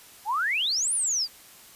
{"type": "exponential two-way sweep", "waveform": "sine", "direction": "up then down", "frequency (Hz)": [784, 10070, 4529], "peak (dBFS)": -23, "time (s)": [0.25, 1.28], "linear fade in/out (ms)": 50, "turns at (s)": 0.94, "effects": ["white hiss -50 dBFS RMS until 1.75 s", "resampled to 32000 Hz"]}